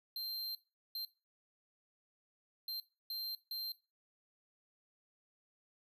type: tone bursts at uneven times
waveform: square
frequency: 4155 Hz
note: C8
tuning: 13 cents flat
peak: -39 dBFS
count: 5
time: 0.16-0.55 / 0.95-1.05 / 2.68-2.8 / 3.1-3.35 / 3.51-3.72 s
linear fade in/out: 2 ms
effects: noise-tail reverb RT60 0.3 s tail -18 dB re dry